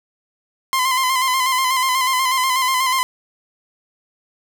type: tone with vibrato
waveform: sawtooth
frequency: 1035 Hz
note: C6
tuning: 19 cents flat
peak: -12 dBFS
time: 0.73-3.03 s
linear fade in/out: 0 ms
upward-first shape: square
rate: 8.2 Hz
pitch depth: 38 cents each way
effects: none